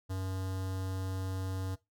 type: tone with notch filter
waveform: square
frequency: 94.5 Hz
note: F#2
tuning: 37 cents sharp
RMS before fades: -36 dBFS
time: 0.09-1.76 s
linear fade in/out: 20 ms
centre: 2300 Hz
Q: 1.4
effects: noise-tail reverb RT60 0.2 s tail -19 dB re dry